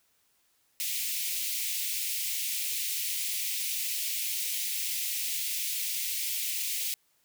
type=high-pass noise; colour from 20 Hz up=white; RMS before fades=-32 dBFS; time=0.8-6.94 s; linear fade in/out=0 ms; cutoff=2100 Hz; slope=48 dB/octave; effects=white hiss -70 dBFS RMS until 7.24 s